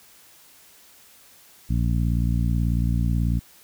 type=harmonic tone; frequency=58.27 Hz; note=A#1; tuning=in tune; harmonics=1 / 2 / 3 / 4 / 5; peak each=-22 / -24 / -27 / -31 / -37 dBFS; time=1.69-3.4 s; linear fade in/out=20 ms; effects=white hiss -52 dBFS RMS until 3.63 s